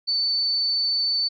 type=tone; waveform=sine; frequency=4513 Hz; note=C#8; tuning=30 cents sharp; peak=-20 dBFS; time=0.07-1.29 s; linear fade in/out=20 ms; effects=none